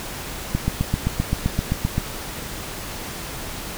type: click train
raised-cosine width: 5 ms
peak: -7 dBFS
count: 12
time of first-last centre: 0.55-1.98 s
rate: 7.69 Hz
effects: pink hiss -32 dBFS RMS until 3.77 s